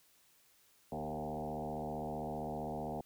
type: tone with frequency modulation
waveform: sine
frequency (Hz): 466.2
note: A#4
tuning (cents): 0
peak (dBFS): -37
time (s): 0.92-3.01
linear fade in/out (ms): 2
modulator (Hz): 75.4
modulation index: 4.6
effects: white hiss -68 dBFS RMS until 3.05 s